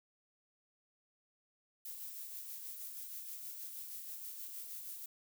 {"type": "noise with tremolo", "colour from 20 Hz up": "violet", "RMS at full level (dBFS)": -45, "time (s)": [1.85, 5.06], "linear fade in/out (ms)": 5, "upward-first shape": "sine", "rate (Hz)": 6.3, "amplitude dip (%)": 35, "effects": []}